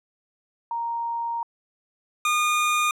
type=tone pair in turn; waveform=sine / 25% pulse; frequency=932.3 / 1219.1 Hz; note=A#5 / D#6; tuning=0 / -36 cents; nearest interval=perfect fourth; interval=464 cents; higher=second; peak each=-25 / -16 dBFS; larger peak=second; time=0.71-1.43 / 2.25-2.91 s; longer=first; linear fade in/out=2 ms; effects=low-pass 12000 Hz 12 dB/octave